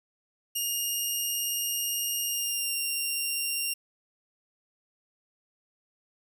10% pulse tone with pitch glide, 2837 to 2775 Hz, F7 to F7, +27 to -12 cents, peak -20 dBFS, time 0.55-3.74 s, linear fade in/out 10 ms, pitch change -39 cents, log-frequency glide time 2.24-2.76 s, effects none

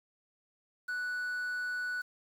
triangle tone with quantisation, 1480 Hz, F#6, in tune, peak -31 dBFS, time 0.88-2.02 s, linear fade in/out 10 ms, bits 9, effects none

